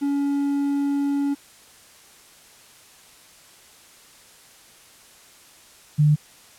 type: tone pair in turn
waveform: triangle / sine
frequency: 282.3 / 149.83 Hz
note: C#4 / D3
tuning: +32 / +35 cents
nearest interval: major seventh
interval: 1097 cents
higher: first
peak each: -18 / -13 dBFS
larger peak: second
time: 0.01-1.35 / 5.98-6.16 s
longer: first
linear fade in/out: 20 ms
effects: white hiss -50 dBFS RMS until 6.58 s + low-pass 11000 Hz 12 dB/octave